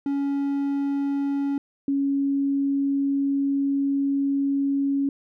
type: tone pair in turn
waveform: triangle / sine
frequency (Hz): 280 / 277.7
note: C#4 / C#4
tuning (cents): +18 / +3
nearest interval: unison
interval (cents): 15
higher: first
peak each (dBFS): -20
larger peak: neither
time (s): 0.06-1.58 / 1.88-5.09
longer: second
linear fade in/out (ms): 2
effects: none